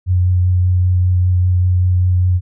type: tone with vibrato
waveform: sine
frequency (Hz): 90.6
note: F#2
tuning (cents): -36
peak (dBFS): -10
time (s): 0.06-2.41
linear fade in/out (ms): 50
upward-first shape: triangle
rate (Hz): 5.1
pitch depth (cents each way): 16
effects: none